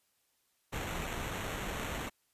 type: noise with sample-and-hold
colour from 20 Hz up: pink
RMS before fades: -38 dBFS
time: 0.72-2.1 s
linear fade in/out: 20 ms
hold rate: 4900 Hz
effects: white hiss -75 dBFS RMS until 2.33 s + resampled to 32000 Hz